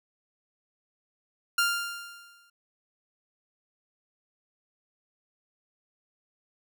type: tone with exponential decay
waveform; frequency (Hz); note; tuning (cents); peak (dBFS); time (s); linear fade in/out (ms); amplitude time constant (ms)
sawtooth; 1396.9; F6; 0; -17; 1.58-2.5; 5; 200
effects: none